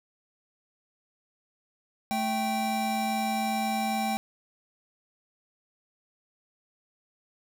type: tone pair together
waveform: square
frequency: 219.4 / 782 Hz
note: A3 / G5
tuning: -5 / -4 cents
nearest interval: octave + minor seventh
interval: 2201 cents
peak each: -31 / -29 dBFS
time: 2.11-4.17 s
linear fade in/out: 0 ms
effects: none